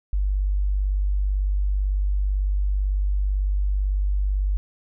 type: tone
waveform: sine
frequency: 49 Hz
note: G1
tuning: in tune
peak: -19 dBFS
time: 0.13-4.57 s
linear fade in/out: 0 ms
effects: none